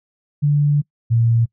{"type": "tone pair in turn", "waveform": "sine", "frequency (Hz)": [146, 115.88], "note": ["D3", "A#2"], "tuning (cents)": [-10, -10], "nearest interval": "major third", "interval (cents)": 400, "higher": "first", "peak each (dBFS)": -12, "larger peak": "neither", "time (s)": [[0.42, 0.82], [1.1, 1.46]], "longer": "first", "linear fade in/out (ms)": 20, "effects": ["noise-tail reverb RT60 0.1 s tail -24 dB re dry"]}